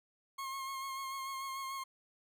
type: tone with vibrato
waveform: 40% pulse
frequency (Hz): 1078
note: C#6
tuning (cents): -49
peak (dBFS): -38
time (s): 0.38-1.84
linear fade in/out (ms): 10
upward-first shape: sine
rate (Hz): 6.8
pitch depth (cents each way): 26
effects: none